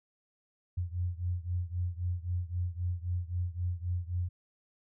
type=beating tone pair; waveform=sine; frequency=87.3 / 91.1 Hz; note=F2 / F#2; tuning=0 / -26 cents; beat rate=3.8 Hz; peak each=-33 / -35 dBFS; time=0.77-4.29 s; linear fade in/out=10 ms; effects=none